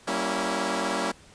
10% pulse chord, G diminished seventh, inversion none, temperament equal with one note detuned, 192.74 / 233.1 / 277.2 / 329.6 Hz, G3 / Bb3 / Db4 / Fb4, -29 / 0 / 0 / 0 cents, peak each -23 dBFS, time 0.07-1.12 s, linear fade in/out 10 ms, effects pink hiss -53 dBFS RMS until 1.34 s + resampled to 22050 Hz

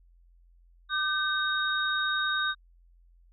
sine tone cluster, 1199 / 1540 / 3735 Hz, D6 / G6 / A#7, +36 / -31 / +3 cents, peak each -32 / -28 / -31 dBFS, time 0.89-2.55 s, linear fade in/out 50 ms, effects added 43 Hz sine -56 dBFS peak until 3.32 s

